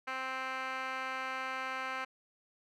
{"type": "tone with band-pass filter", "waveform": "15% pulse", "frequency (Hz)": 261.6, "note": "C4", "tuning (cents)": 0, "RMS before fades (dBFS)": -38, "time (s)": [0.07, 2.05], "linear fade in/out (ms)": 10, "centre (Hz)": 1700, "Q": 7, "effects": []}